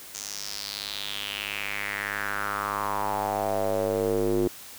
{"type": "tone with band-pass filter sweep", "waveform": "square", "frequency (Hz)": 50.8, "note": "G#1", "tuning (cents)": -38, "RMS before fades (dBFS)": -29, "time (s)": [0.14, 4.48], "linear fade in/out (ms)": 5, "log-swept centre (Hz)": [6700, 350], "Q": 4.1, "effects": ["white hiss -44 dBFS RMS until 4.78 s"]}